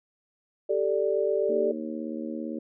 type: chord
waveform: sine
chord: G suspended second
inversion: none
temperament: equal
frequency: 392 / 440 / 587.3 Hz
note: G4 / A4 / D5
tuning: 0 / 0 / 0 cents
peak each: -27 dBFS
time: 0.69-1.72 s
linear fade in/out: 10 ms
type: harmonic tone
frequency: 77.78 Hz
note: D#2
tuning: in tune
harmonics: 3 / 4 / 5 / 6 / 7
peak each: -34 / -35 / -41 / -45 / -40 dBFS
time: 1.49-2.59 s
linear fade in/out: 5 ms
effects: none